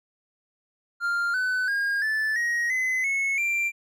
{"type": "tone with pitch steps", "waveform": "triangle", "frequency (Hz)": [1396.9, 1505.8, 1623.3, 1749.8, 1886.3, 2033, 2192, 2363], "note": ["F6", "F#6", "G#6", "A6", "A#6", "B6", "C#7", "D7"], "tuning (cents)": [0, 30, -40, -10, 20, 50, -20, 10], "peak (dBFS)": -21, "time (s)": [1, 3.72], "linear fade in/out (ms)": 50, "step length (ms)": 340, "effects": []}